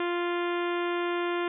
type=harmonic tone; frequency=348.8 Hz; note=F4; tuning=2 cents flat; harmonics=1 / 2 / 3 / 4 / 5 / 6 / 7 / 8 / 9 / 10; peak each=-28 / -37 / -35 / -38 / -40 / -42 / -43 / -45 / -47 / -48 dBFS; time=0-1.48 s; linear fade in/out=2 ms; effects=none